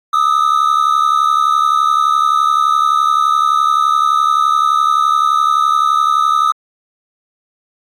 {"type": "tone pair together", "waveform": "triangle", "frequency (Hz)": [1215.3, 1287], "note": ["D#6", "E6"], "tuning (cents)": [-41, -42], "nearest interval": "minor second", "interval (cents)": 99, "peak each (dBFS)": -11, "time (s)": [0.13, 6.52], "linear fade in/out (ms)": 5, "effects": ["AAC 48 kbps"]}